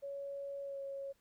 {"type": "tone with pitch glide", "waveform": "sine", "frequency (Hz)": [559, 550.7], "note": ["C#5", "C#5"], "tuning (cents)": [14, -11], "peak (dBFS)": -40, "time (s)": [0.02, 1.13], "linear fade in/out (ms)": 20, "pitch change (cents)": -25, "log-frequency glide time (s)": [0.63, 0.79], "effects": ["pink hiss -75 dBFS RMS until 1.2 s"]}